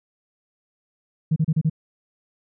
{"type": "tone bursts", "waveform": "sine", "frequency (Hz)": 157.6, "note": "D#3", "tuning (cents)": 23, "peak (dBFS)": -15, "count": 5, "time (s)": [1.31, 1.698], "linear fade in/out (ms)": 10, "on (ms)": 52, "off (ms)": 32, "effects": ["tanh soft clip ceiling -11 dBFS"]}